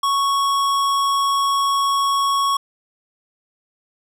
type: tone with hard clipping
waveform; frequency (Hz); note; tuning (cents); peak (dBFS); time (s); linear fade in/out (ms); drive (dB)
sine; 1108.7; C#6; 0; -18; 0.03-2.57; 5; 16
effects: none